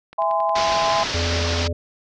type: click train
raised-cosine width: 0.3 ms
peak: -24 dBFS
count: 8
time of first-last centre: 0.13-0.766 s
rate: 11 Hz
type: chord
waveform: sine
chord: E augmented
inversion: none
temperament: just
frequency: 659.3 / 824.1 / 1030.1 Hz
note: E5 / G#5 / B#5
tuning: 0 / -14 / -27 cents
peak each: -22 dBFS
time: 0.18-1.04 s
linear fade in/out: 10 ms
type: low-pass noise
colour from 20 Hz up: white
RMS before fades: -26 dBFS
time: 0.55-1.68 s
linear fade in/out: 10 ms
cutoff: 5700 Hz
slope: 48 dB/octave
type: harmonic tone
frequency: 84.6 Hz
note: E2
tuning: 45 cents sharp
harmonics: 1 / 3 / 5 / 7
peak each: -22 / -32 / -31 / -29 dBFS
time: 1.14-1.73 s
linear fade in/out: 5 ms
effects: none